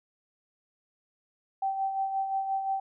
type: tone with tremolo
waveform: sine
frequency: 776 Hz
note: G5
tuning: 18 cents flat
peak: -25 dBFS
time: 1.62-2.8 s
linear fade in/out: 5 ms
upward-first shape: sine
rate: 5.7 Hz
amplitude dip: 50%
effects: none